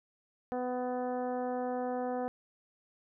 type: harmonic tone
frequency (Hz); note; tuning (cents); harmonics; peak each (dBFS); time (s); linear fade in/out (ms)
250; B3; +21; 1 / 2 / 3 / 4 / 5 / 6 / 7; -37 / -35 / -37 / -48 / -50 / -53 / -55; 0.52-2.28; 0
effects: none